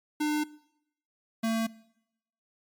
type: tone pair in turn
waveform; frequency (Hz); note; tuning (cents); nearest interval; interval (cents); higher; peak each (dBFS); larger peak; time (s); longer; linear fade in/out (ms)
square; 300.9 / 225.4; D4 / A3; +42 / +42; perfect fourth; 500; first; -26; neither; 0.2-0.44 / 1.43-1.67; neither; 10
effects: noise-tail reverb RT60 0.8 s tail -21 dB re dry + MP3 96 kbps